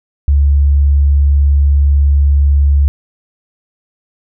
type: tone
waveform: sine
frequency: 70.9 Hz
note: C#2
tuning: 40 cents sharp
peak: -6 dBFS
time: 0.28-2.88 s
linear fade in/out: 0 ms
effects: none